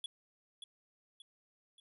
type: tone with echo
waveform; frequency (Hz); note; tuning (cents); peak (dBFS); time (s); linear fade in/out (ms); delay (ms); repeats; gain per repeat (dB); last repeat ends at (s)
square; 3385; G#7; +32; -39; 0.04-0.06; 2; 580; 3; -7; 1.8
effects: resampled to 32000 Hz